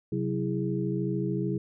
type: tone cluster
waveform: sine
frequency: 132.7 / 186.2 / 328.9 / 411.2 Hz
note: C3 / F#3 / E4 / G#4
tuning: +25 / +11 / -4 / -17 cents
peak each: -31 / -31 / -32 / -34 dBFS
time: 0.12-1.58 s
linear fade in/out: 5 ms
effects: none